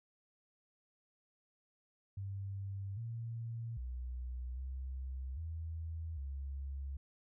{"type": "tone with pitch steps", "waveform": "sine", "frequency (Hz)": [98.1, 115.3, 62.2, 65.4, 81.2, 68.7], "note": ["G2", "A#2", "B1", "C2", "E2", "C#2"], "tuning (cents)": [2, -19, 13, 0, -26, -15], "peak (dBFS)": -39, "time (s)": [2.17, 6.97], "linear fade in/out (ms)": 5, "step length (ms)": 800, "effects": []}